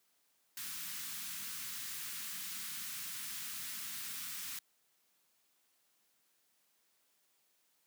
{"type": "band-stop noise", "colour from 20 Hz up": "white", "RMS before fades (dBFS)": -43, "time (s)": [0.57, 4.59], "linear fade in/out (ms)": 2, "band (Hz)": [240, 1200], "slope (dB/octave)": 24, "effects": ["white hiss -75 dBFS RMS until 7.86 s", "high-pass 150 Hz 12 dB/octave"]}